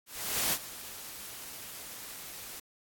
white noise with ADSR envelope, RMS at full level -28 dBFS, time 0.06-2.6 s, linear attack 460 ms, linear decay 60 ms, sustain -16 dB, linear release 6 ms, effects AAC 64 kbps

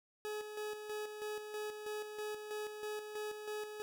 40% pulse tone with tremolo, 423.7 Hz, G#4, 35 cents sharp, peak -38 dBFS, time 0.25-3.82 s, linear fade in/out 0 ms, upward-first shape square, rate 3.1 Hz, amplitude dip 50%, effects none

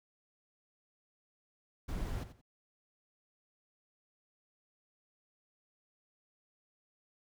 brown noise with echo, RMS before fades -38 dBFS, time 1.88-2.24 s, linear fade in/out 10 ms, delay 88 ms, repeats 2, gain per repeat -12 dB, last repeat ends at 2.416 s, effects none

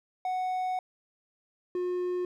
triangle tone pair in turn, 740 / 359.5 Hz, F#5 / F#4, 0 / -50 cents, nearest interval octave, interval 1250 cents, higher first, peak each -26 dBFS, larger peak neither, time 0.25-0.79 / 1.75-2.25 s, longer first, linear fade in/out 2 ms, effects none

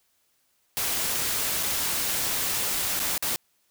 white noise with dropouts, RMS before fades -27 dBFS, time 0.77-3.36 s, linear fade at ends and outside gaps 0 ms, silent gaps 1.628-1.632 / 2.994-3 / 3.178-3.225 s, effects white hiss -69 dBFS RMS until 3.7 s

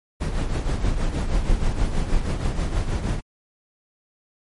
brown noise with tremolo, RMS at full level -19 dBFS, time 0.2-3.21 s, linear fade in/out 20 ms, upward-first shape triangle, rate 6.3 Hz, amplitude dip 65%, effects MP3 48 kbps

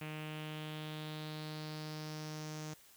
sawtooth tone with low-pass filter sweep, 154.1 Hz, D#3, 16 cents flat, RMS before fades -44 dBFS, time 0.01-2.74 s, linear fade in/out 5 ms, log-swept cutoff 2600 to 6500 Hz, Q 3.7, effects white hiss -62 dBFS RMS until 2.96 s

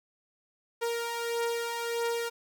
sawtooth beating tone pair, 466.2 / 467.8 Hz, A#4 / A#4, 0 / +6 cents, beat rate 1.6 Hz, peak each -32 / -27 dBFS, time 0.81-2.3 s, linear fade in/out 20 ms, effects none

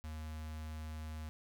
square tone with notch filter, 77.78 Hz, D#2, in tune, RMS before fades -44 dBFS, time 0.04-1.29 s, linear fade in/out 0 ms, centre 420 Hz, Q 1.4, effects 13-bit

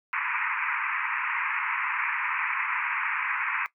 white band-pass noise, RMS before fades -29 dBFS, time 0.13-3.66 s, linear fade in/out 0 ms, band 900 to 2500 Hz, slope 96 dB/octave, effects noise-tail reverb RT60 0.1 s tail -17 dB re dry

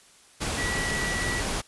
sine tone in noise, 1943 Hz, B6, 29 cents flat, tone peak -29 dBFS, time 0.57-1.42 s, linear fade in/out 20 ms, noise pink, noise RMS -29 dBFS, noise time 0.4-1.62 s, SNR -3 dB, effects white hiss -55 dBFS RMS until 1.67 s + resampled to 24000 Hz

